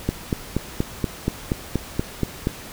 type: click train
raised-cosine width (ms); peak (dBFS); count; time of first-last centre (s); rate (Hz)
3; -7; 11; 0.09-2.471; 4.2
effects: pink hiss -38 dBFS RMS until 2.72 s